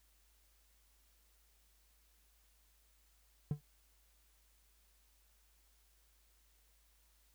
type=tone with exponential decay; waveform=triangle; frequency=147.4 Hz; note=D3; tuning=7 cents sharp; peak=-28 dBFS; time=3.51-3.61 s; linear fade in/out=2 ms; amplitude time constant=21 ms; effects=added 52 Hz sine -70 dBFS peak until 7.34 s + white hiss -73 dBFS RMS until 7.34 s